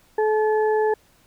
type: harmonic tone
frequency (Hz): 431.2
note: A4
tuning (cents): -35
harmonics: 1 / 2 / 4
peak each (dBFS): -18 / -24 / -32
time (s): 0.18-0.94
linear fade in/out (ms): 5
effects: pink hiss -58 dBFS RMS until 1.26 s